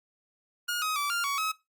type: tone with pitch steps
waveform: sawtooth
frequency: 1432 / 1262 / 1158 / 1397 / 1125 / 1279 Hz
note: F6 / D#6 / D6 / F6 / C#6 / D#6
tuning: +43 / +24 / -25 / 0 / +25 / +47 cents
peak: -24 dBFS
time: 0.68-1.52 s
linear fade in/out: 10 ms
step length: 140 ms
effects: noise-tail reverb RT60 0.2 s tail -18 dB re dry + Opus 48 kbps